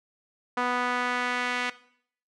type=tone with band-pass filter sweep; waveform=sawtooth; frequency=246.9 Hz; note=B3; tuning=in tune; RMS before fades=-28 dBFS; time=0.57-1.7 s; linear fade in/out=5 ms; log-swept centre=1200 to 2200 Hz; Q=1.4; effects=noise-tail reverb RT60 0.6 s tail -17 dB re dry + resampled to 24000 Hz